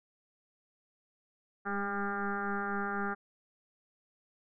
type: tone with frequency modulation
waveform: sine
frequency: 802 Hz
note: G5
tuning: 39 cents sharp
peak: -31 dBFS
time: 1.65-3.15 s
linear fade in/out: 20 ms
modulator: 200 Hz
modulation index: 4
effects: none